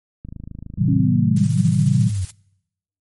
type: click train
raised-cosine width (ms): 5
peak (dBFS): -21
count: 21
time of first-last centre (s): 0.25-1.002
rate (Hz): 26.6
type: chord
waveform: sine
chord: A diminished seventh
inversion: none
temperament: just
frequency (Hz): 110 / 132 / 158.4 / 190.08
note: A2 / C3 / Eb3 / Gb3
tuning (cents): 0 / +16 / +31 / +47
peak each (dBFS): -20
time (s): 0.78-2.1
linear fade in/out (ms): 10
type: linear sweep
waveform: sine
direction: down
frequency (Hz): 277.4 to 88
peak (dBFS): -19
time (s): 0.88-2.25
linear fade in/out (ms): 5
type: noise with tremolo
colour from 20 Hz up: blue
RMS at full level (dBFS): -34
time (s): 1.36-2.31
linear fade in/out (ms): 5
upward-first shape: square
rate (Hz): 14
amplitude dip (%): 35
effects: noise-tail reverb RT60 0.8 s tail -24 dB re dry + MP3 48 kbps